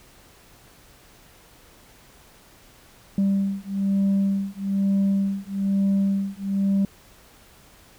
sine beating tone pair, 196 / 197.1 Hz, G3 / G3, 0 / +10 cents, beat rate 1.1 Hz, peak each -21 dBFS, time 3.18-6.85 s, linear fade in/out 2 ms, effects tanh soft clip ceiling -16 dBFS + pink hiss -52 dBFS RMS until 7.98 s

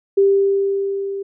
sine tone with level ramp, 394.6 Hz, G4, 11 cents sharp, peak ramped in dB -9 to -23 dBFS, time 0.17-1.23 s, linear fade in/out 10 ms, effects none

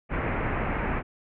pink low-pass noise, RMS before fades -28 dBFS, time 0.09-1.03 s, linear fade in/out 50 ms, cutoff 2400 Hz, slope 48 dB/octave, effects none

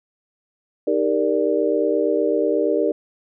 sine chord, Eb major seventh, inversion none, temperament equal with one note detuned, 311.1 / 397.9 / 466.2 / 587.3 Hz, Eb4 / G4 / Bb4 / D5, 0 / +26 / 0 / 0 cents, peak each -23 / -22 / -21 / -23 dBFS, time 0.87-2.92 s, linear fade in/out 5 ms, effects none

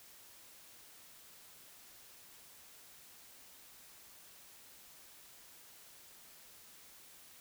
silence, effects white hiss -58 dBFS RMS until 7.4 s

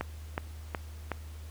click train, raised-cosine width 0.5 ms, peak -16 dBFS, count 4, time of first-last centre 0.01-1.117 s, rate 2.71 Hz, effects added 77 Hz sine -41 dBFS peak until 1.5 s + pink hiss -55 dBFS RMS until 1.5 s

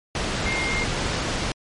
sine tone in noise, 2121 Hz, C7, 23 cents sharp, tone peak -25 dBFS, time 0.46-0.84 s, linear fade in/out 2 ms, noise pink, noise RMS -25 dBFS, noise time 0.15-1.52 s, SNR -3 dB, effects low-pass 6000 Hz 12 dB/octave + MP3 48 kbps

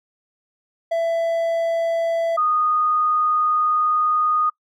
triangle / sine tone pair in turn, 666 / 1234.9 Hz, E5 / D#6, +18 / -13 cents, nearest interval major seventh, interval 1069 cents, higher second, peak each -16 dBFS, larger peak neither, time 0.91-2.37 / 2.37-4.5 s, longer second, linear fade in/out 10 ms, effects noise-tail reverb RT60 0.1 s tail -23 dB re dry

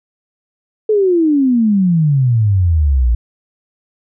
sine exponential sweep, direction down, 440 to 56.2 Hz, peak -9 dBFS, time 0.89-3.15 s, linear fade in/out 5 ms, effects none

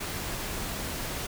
pink noise, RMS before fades -34 dBFS, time 0-1.27 s, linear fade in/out 10 ms, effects none

